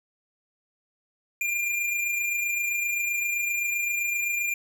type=tone with amplitude modulation; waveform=square; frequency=2398 Hz; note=D7; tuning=36 cents sharp; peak=-24 dBFS; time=1.41-4.54 s; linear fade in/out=2 ms; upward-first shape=sine; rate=27.7 Hz; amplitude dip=35%; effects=none